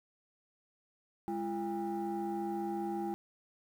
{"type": "tone cluster", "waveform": "sine", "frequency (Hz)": [205, 339.5, 804], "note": ["G#3", "F4", "G5"], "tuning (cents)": [-22, -49, 44], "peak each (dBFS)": [-38, -35, -37], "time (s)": [1.28, 3.14], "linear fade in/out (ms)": 0, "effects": ["tanh soft clip ceiling -29 dBFS", "10-bit"]}